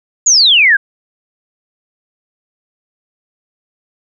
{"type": "exponential sweep", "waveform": "sine", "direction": "down", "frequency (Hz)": [7040, 1546], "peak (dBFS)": -5, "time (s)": [0.26, 0.77], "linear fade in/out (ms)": 10, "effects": []}